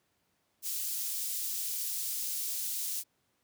white high-pass noise, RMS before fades -35 dBFS, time 0.62-3.04 s, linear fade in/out 50 ms, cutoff 5000 Hz, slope 12 dB/octave, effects pink hiss -75 dBFS RMS until 3.43 s + high-pass 100 Hz 12 dB/octave

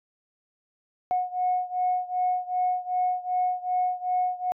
sine beating tone pair, 728 / 730.6 Hz, F#5 / F#5, -28 / -22 cents, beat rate 2.6 Hz, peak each -25 / -27 dBFS, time 1.11-4.52 s, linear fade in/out 0 ms, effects tanh soft clip ceiling -16 dBFS

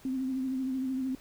sine tone with vibrato, 261.6 Hz, C4, in tune, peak -29 dBFS, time 0.05-1.15 s, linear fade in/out 2 ms, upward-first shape sine, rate 13 Hz, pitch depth 37 cents each way, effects pink hiss -56 dBFS RMS until 1.2 s

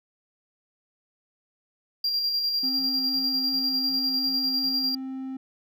triangle tone with tremolo, 4761 Hz, D8, 23 cents sharp, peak -21 dBFS, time 2.04-4.95 s, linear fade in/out 5 ms, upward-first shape square, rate 10 Hz, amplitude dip 30%
triangle tone, 263.7 Hz, C4, 14 cents sharp, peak -29 dBFS, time 2.63-5.37 s, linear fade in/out 5 ms
effects none

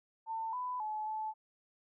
sine tone with pitch steps, 896 / 998 / 858 / 868 Hz, A5 / B5 / A5 / A5, +31 / +18 / -44 / -24 cents, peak -35 dBFS, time 0.26-1.34 s, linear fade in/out 50 ms, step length 270 ms, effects none

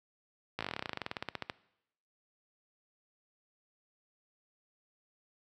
slowing click train, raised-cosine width 0.3 ms, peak -19 dBFS, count 24, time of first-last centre 0.59-1.498 s, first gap 17 ms, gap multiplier 1.07, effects noise-tail reverb RT60 0.8 s tail -20 dB re dry + high-pass 80 Hz 12 dB/octave

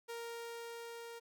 sawtooth tone with level ramp, 466.2 Hz, A#4, in tune, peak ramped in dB -38 to -43 dBFS, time 0.08-1.2 s, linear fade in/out 20 ms, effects none

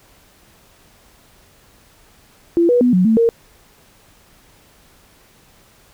sine tone with pitch steps, 339.9 / 486.9 / 246.9 / 182.7 / 222.7 / 462.2 Hz, F4 / B4 / B3 / F#3 / A3 / A#4, -47 / -25 / 0 / -22 / +21 / -15 cents, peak -10 dBFS, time 2.57-3.29 s, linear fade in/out 0 ms, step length 120 ms, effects pink hiss -51 dBFS RMS until 5.93 s

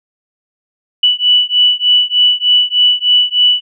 sine beating tone pair, 2960 / 2963.3 Hz, F#7 / F#7, 0 / +2 cents, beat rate 3.3 Hz, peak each -11 dBFS, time 1.03-3.61 s, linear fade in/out 5 ms, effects none

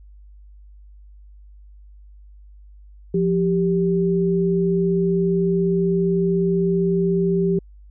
sine tone pair together, 174.62 / 392 Hz, F3 / G4, 0 / 0 cents, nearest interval octave + major second, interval 1400 cents, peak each -19 dBFS, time 3.14-7.59 s, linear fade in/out 5 ms, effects added 50 Hz sine -42 dBFS peak until 7.9 s

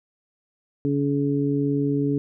harmonic tone, 141.7 Hz, C#3, 38 cents sharp, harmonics 1 / 2 / 3, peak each -25 / -22 / -27 dBFS, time 0.85-2.18 s, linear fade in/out 0 ms, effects none

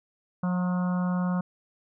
harmonic tone with a mistuned harmonic, 180 Hz, F#3, 47 cents flat, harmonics 1 / 3 / 4 / 5 / 6 / 7 / 8, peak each -24 / -39 / -41 / -42 / -40 / -41 / -44 dBFS, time 0.43-1.41 s, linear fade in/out 5 ms, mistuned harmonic 5, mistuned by +39 cents, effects none

